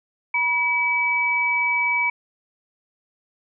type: tone pair together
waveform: sine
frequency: 963.5 / 2288 Hz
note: B5 / D7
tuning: -43 / -46 cents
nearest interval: octave + minor third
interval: 1497 cents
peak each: -25 / -19 dBFS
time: 0.34-2.1 s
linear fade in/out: 5 ms
effects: none